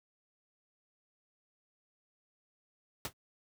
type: noise with exponential decay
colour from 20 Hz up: pink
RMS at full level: -32 dBFS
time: 3.05-3.13 s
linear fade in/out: 1 ms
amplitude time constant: 16 ms
effects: high-pass 60 Hz 12 dB/octave